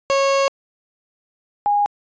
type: tone pair in turn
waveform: 30% pulse / sine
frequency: 549 / 820.7 Hz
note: C#5 / G#5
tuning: -17 / -21 cents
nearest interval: perfect fifth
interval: 696 cents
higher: second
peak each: -12 / -14 dBFS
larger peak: first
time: 0.1-0.48 / 1.66-1.86 s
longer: first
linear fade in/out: 0 ms
effects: resampled to 16000 Hz